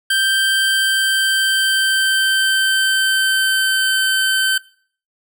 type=tone with pitch glide; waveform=25% pulse; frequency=1568 to 1542 Hz; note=G6 to G6; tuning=0 to -29 cents; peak=-10 dBFS; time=0.1-4.58 s; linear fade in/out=5 ms; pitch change=-29 cents; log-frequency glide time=0.49-3.96 s; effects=noise-tail reverb RT60 0.5 s tail -21 dB re dry